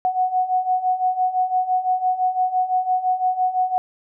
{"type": "beating tone pair", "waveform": "sine", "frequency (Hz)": [735, 740.9], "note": ["F#5", "F#5"], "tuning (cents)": [-12, 2], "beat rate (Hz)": 5.9, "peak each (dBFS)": [-23, -19], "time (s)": [0.05, 3.78], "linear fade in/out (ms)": 0, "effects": []}